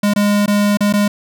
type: tone with dropouts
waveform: square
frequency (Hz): 205.3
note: G#3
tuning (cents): -20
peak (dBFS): -12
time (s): 0.03-1.08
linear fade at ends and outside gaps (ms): 5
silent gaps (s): 0.137-0.16 / 0.461-0.478 / 0.772-0.806 / 0.927-0.936
effects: none